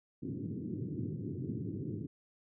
pink band-pass noise, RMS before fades -39 dBFS, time 0.22-2.07 s, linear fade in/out 10 ms, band 100 to 370 Hz, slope 48 dB/octave, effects none

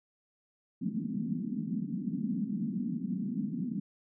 white band-pass noise, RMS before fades -34 dBFS, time 0.81-3.8 s, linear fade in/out 10 ms, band 170 to 250 Hz, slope 48 dB/octave, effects none

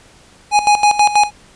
square tone with tremolo, 830.6 Hz, G#5, in tune, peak -8 dBFS, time 0.51-1.31 s, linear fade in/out 50 ms, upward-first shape square, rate 6.2 Hz, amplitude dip 75%, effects pink hiss -46 dBFS RMS until 1.55 s + resampled to 22050 Hz

